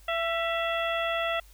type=harmonic tone with a mistuned harmonic; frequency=670 Hz; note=E5; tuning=28 cents sharp; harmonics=1 / 2 / 3 / 4 / 5; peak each=-29 / -32 / -34 / -35 / -36 dBFS; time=0.08-1.4 s; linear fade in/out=5 ms; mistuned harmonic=3; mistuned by=-39 cents; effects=added 50 Hz sine -51 dBFS peak until 1.53 s + white hiss -59 dBFS RMS until 1.53 s